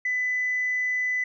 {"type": "tone", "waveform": "sine", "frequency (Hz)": 2000, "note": "B6", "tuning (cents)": 21, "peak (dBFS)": -22, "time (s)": [0.05, 1.24], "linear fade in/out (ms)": 5, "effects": ["tanh soft clip ceiling -19 dBFS"]}